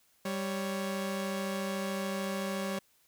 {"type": "tone pair together", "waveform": "sawtooth", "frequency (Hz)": [196.01, 554.4], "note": ["G3", "C#5"], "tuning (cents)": [0, 0], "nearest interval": "octave + tritone", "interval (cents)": 1800, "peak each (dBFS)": [-30, -33], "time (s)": [0.25, 2.79], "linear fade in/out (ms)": 5, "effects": ["white hiss -68 dBFS RMS until 3.07 s"]}